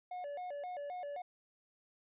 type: tone with vibrato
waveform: triangle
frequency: 645 Hz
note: E5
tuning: 38 cents flat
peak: -38 dBFS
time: 0.11-1.22 s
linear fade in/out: 5 ms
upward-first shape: square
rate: 3.8 Hz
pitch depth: 200 cents each way
effects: resampled to 8000 Hz